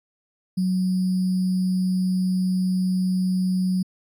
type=tone with sample-and-hold; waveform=sine; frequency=185 Hz; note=F#3; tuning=in tune; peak=-19 dBFS; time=0.57-3.83 s; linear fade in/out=10 ms; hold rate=4900 Hz; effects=resampled to 32000 Hz